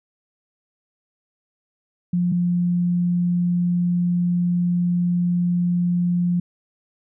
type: tone pair in turn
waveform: sine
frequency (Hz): 176.5 / 175.74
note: F3 / F3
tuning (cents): +19 / +11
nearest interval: unison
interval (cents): 8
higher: first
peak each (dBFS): -17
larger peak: neither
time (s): 2.13-2.32 / 2.32-6.4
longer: second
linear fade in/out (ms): 5
effects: none

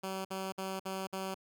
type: tone bursts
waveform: 10% pulse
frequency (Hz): 190.8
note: G3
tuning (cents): -47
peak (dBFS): -28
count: 5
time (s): 0.03-1.346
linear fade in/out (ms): 10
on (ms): 220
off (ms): 54
effects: none

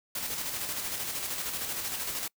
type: noise with tremolo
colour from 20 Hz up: white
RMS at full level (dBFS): -33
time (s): 0.15-2.28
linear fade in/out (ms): 5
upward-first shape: square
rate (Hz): 13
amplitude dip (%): 35
effects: noise-tail reverb RT60 0.1 s tail -25 dB re dry

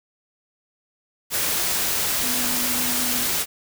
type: tone in noise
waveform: sine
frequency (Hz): 246.9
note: B3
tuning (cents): 0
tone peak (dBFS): -31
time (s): 2.21-3.27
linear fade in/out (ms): 50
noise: white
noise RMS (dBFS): -23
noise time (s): 1.3-3.46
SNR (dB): -11
effects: none

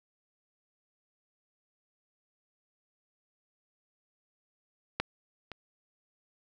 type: clicks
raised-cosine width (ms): 0.3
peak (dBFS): -12 / -25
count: 2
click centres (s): 5 / 5.517
effects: none

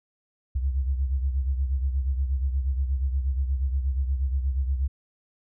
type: beating tone pair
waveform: sine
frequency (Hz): 65.8 / 74.2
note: C2 / D2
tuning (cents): +10 / +18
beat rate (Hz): 8.4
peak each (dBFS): -23 / -31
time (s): 0.55-4.88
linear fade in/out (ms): 10
effects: none

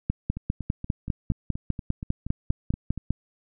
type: two click trains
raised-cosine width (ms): 5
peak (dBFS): -20 / -11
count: 12 / 16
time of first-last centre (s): 0.37-2.977 / 0.1-3.106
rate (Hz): 4.22 / 4.99
effects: none

